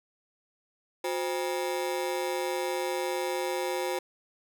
30% pulse ring-modulated tone, 441.5 Hz, A4, 6 cents sharp, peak -23 dBFS, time 1.04-3.99 s, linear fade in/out 5 ms, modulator 79 Hz, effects none

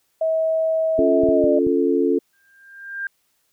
sine tone with pitch glide, 643 to 599.9 Hz, E5 to D5, -43 to +37 cents, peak -17 dBFS, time 0.21-1.59 s, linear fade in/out 5 ms, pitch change -120 cents, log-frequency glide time 1.31-1.47 s
sine chord, Db augmented, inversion none, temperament equal, 277.2 / 349.2 / 440 Hz, Db4 / F4 / A4, 0 / 0 / 0 cents, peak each -20 dBFS, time 0.98-2.19 s, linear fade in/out 10 ms
clicks, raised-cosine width 3 ms, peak -16 dBFS, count 5, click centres 0.991 / 1.236 / 1.289 / 1.441 / 1.668 s
sine tone with exponential growth, 1595 Hz, G6, 30 cents sharp, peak -22 dBFS, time 2.33-3.07 s, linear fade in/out 2 ms, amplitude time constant 160 ms
effects white hiss -67 dBFS RMS until 3.52 s

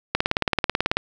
click train, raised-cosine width 0.3 ms, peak -3 dBFS, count 16, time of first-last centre 0.15-0.97 s, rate 18.3 Hz, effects none

